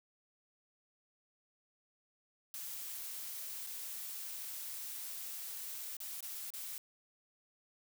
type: noise with dropouts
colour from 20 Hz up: blue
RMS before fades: -44 dBFS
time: 2.54-6.78 s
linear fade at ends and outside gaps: 1 ms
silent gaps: 3.666-3.67 / 5.968-6.003 / 6.206-6.227 / 6.504-6.537 s
effects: none